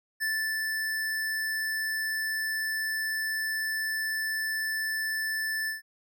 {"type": "tone with ADSR envelope", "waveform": "square", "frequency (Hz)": 1758, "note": "A6", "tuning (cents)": -2, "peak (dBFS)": -27, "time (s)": [0.2, 5.82], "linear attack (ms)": 27, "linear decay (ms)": 340, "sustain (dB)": -2, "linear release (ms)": 140, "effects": []}